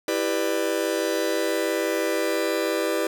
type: chord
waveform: 45% pulse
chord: E minor seventh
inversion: none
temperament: just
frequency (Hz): 329.6 / 395.6 / 494.4 / 593.3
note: E4 / G4 / B4 / D5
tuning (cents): 0 / +16 / +2 / +18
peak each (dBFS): -28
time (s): 0.08-3.07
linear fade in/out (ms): 2
effects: none